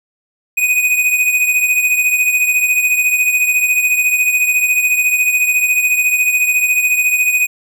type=beating tone pair; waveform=square; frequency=2489 / 2503 Hz; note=D#7 / D#7; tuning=0 / +10 cents; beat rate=14 Hz; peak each=-13 / -19 dBFS; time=0.57-7.47 s; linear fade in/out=10 ms; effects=none